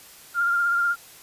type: tone with vibrato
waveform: sine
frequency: 1396.9 Hz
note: F6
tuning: in tune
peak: -19 dBFS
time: 0.34-0.96 s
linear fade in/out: 50 ms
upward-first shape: triangle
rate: 16 Hz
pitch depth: 28 cents each way
effects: white hiss -47 dBFS RMS until 1.22 s + resampled to 32000 Hz